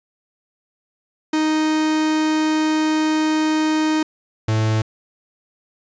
45% pulse tone pair in turn, 311.1 / 109.58 Hz, D#4 / A2, 0 / -7 cents, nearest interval octave + tritone, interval 1807 cents, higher first, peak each -16 dBFS, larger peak neither, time 1.33-4.03 / 4.48-4.82 s, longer first, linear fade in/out 5 ms, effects resampled to 16000 Hz + 9-bit

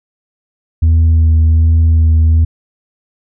sine tone with vibrato, 80.7 Hz, E2, 36 cents flat, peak -3 dBFS, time 0.82-2.45 s, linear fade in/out 10 ms, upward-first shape sine, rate 1.3 Hz, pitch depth 16 cents each way, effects tanh soft clip ceiling -5 dBFS

